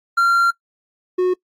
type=tone pair in turn; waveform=triangle; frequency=1379 / 365.2 Hz; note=F6 / F#4; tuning=-22 / -23 cents; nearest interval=octave + major seventh; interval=2301 cents; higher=first; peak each=-10 / -12 dBFS; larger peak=first; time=0.17-0.51 / 1.18-1.34 s; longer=first; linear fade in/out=10 ms; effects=noise-tail reverb RT60 0.1 s tail -23 dB re dry + AAC 48 kbps